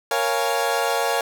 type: chord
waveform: 30% pulse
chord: Bb minor seventh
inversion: none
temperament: equal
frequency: 466.2 / 554.4 / 698.5 / 830.6 Hz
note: Bb4 / Db5 / F5 / Ab5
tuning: 0 / 0 / 0 / 0 cents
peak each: -23 dBFS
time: 0.11-1.21 s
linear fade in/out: 2 ms
effects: none